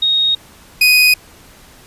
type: tone pair in turn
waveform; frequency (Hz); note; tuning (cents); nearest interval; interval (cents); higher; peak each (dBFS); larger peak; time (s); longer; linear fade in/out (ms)
sine / 30% pulse; 3737 / 2494; A#7 / D#7; +4 / +3; perfect fifth; 701; first; -11 / -5; second; 0.02-0.35 / 0.81-1.14; neither; 5
effects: pink hiss -43 dBFS RMS until 1.86 s + resampled to 32000 Hz